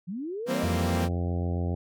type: linear sweep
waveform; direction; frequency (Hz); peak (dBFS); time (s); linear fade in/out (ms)
sine; up; 162.1 to 645; -31; 0.07-0.66; 20
type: chord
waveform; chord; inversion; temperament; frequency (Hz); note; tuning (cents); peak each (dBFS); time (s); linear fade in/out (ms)
sawtooth; C dominant seventh; first; equal; 164.81 / 196 / 233.1 / 261.6; E3 / G3 / Bb3 / C4; 0 / 0 / 0 / 0; -31 / -30 / -27 / -27; 0.46-1.09; 50
type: harmonic tone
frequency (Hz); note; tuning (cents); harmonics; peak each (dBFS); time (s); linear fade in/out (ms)
87.31; F2; 0; 1 / 2 / 3 / 4 / 5 / 6 / 7 / 8 / 9; -27 / -33 / -37 / -39 / -41 / -43 / -44 / -45 / -46; 0.63-1.75; 5
effects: none